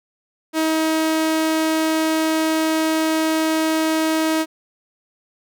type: tone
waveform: sawtooth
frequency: 317.8 Hz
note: D#4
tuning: 37 cents sharp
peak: -13 dBFS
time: 0.53-4.46 s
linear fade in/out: 50 ms
effects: none